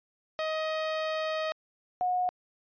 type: tone pair in turn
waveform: sawtooth / sine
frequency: 629 / 726.4 Hz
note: D#5 / F#5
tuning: +19 / -32 cents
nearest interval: major second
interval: 249 cents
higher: second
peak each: -25 dBFS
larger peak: neither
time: 0.39-1.52 / 2.01-2.29 s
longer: first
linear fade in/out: 0 ms
effects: resampled to 11025 Hz

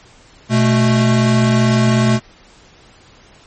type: tone pair together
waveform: square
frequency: 122.8 / 218.8 Hz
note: B2 / A3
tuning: -9 / -9 cents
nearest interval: minor seventh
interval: 1000 cents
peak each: -14 dBFS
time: 0.49-2.2 s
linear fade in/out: 50 ms
effects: pink hiss -46 dBFS RMS until 3.46 s + MP3 32 kbps

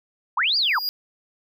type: linear two-way sweep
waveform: sine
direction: up then down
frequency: 830.6 to 4945 to 830.6 Hz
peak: -18 dBFS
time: 0.37-0.79 s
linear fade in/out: 5 ms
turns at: 0.57 s
type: tone with exponential growth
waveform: square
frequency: 4849 Hz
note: D#8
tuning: 45 cents flat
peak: -21 dBFS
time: 0.46-0.89 s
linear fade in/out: 0 ms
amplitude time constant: 93 ms
effects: none

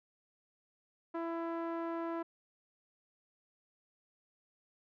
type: tone with low-pass filter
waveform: sawtooth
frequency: 333.4 Hz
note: E4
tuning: 20 cents sharp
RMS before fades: -38 dBFS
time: 1.14-2.23 s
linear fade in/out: 10 ms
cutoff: 1200 Hz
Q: 1.5
effects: none

